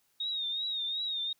sine tone with vibrato, 3729 Hz, A#7, in tune, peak -31 dBFS, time 0.2-1.33 s, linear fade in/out 5 ms, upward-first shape triangle, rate 2.7 Hz, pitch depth 88 cents each way, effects white hiss -72 dBFS RMS until 1.39 s

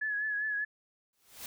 sine tone with vibrato, 1700 Hz, G#6, 40 cents sharp, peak -30 dBFS, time 0.01-0.65 s, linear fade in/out 10 ms, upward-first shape triangle, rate 5 Hz, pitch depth 51 cents each way
white noise with exponential growth, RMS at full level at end -40 dBFS, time 1.13-1.46 s, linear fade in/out 1 ms, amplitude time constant 70 ms
effects none

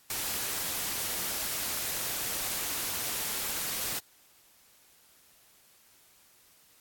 white noise, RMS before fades -33 dBFS, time 0.1-3.99 s, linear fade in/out 2 ms, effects white hiss -61 dBFS RMS until 6.8 s + AAC 64 kbps

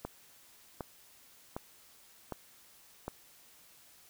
click train, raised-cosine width 1 ms, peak -23 dBFS, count 5, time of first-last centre 0.05-3.08 s, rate 1.32 Hz, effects white hiss -60 dBFS RMS until 4.09 s

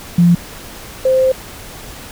sine tone pair in turn, 173.3 / 521.4 Hz, F3 / C5, -13 / -6 cents, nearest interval octave + perfect fifth, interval 1907 cents, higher second, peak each -6 / -9 dBFS, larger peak first, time 0.18-0.35 / 1.05-1.32 s, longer second, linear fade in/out 5 ms, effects pink hiss -33 dBFS RMS until 2.11 s

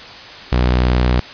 sawtooth tone, 61.74 Hz, B1, in tune, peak -8 dBFS, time 0.52-1.2 s, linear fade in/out 5 ms, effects white hiss -34 dBFS RMS until 1.33 s + resampled to 11025 Hz

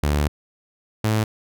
sawtooth tone pair in turn, 73.42 / 108.68 Hz, D2 / A2, 0 / -21 cents, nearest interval perfect fifth, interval 679 cents, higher second, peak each -14 dBFS, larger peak neither, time 0.03-0.28 / 1.04-1.24 s, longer first, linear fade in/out 5 ms, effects none

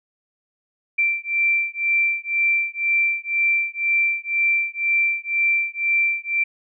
sine beating tone pair, 2349 / 2351 Hz, D7 / D7, 0 / +1 cents, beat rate 2 Hz, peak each -21 dBFS, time 0.98-6.44 s, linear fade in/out 10 ms, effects none

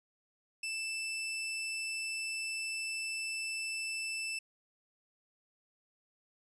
sawtooth tone, 2647 Hz, E7, 7 cents sharp, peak -32 dBFS, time 0.63-4.39 s, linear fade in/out 5 ms, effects resampled to 24000 Hz

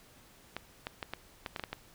clicks, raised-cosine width 0.3 ms, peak -20 dBFS, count 9, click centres 0.566 / 0.869 / 1.028 / 1.136 / 1.462 / 1.562 / 1.596 / 1.638 / 1.73 s, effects pink hiss -59 dBFS RMS until 1.94 s

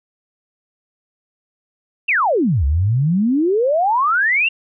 sine exponential two-way sweep, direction down then up, 2838 to 66.1 to 2838 Hz, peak -13 dBFS, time 2.08-4.49 s, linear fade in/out 10 ms, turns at 2.65 s, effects none

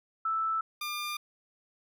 sine / 15% pulse tone pair in turn, 1318.5 / 1200.4 Hz, E6 / D6, 0 / +38 cents, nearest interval major second, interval 162 cents, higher first, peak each -27 dBFS, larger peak neither, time 0.25-0.61 / 0.81-1.17 s, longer neither, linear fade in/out 5 ms, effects none

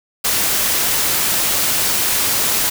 white noise, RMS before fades -17 dBFS, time 0.24-2.7 s, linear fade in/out 10 ms, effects none

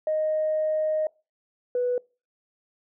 sine tone pair in turn, 621 / 492.9 Hz, D#5 / B4, -3 / -3 cents, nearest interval major third, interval 400 cents, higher first, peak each -21 dBFS, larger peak neither, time 0.07-1.07 / 1.75-1.98 s, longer first, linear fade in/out 2 ms, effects noise-tail reverb RT60 0.3 s tail -25 dB re dry + tanh soft clip ceiling -17 dBFS

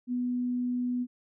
sine tone, 246.9 Hz, B3, in tune, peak -27 dBFS, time 0.07-1.07 s, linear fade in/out 50 ms, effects none

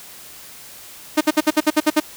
sawtooth tone bursts, 306.4 Hz, D#4, 27 cents flat, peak -8 dBFS, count 9, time 1.17-2.002 s, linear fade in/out 10 ms, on 40 ms, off 59 ms, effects white hiss -40 dBFS RMS until 2.16 s

